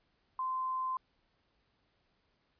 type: tone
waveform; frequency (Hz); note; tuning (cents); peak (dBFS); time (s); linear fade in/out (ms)
sine; 1036; C6; -17; -32; 0.39-0.97; 2
effects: pink hiss -75 dBFS RMS until 2.59 s + resampled to 11025 Hz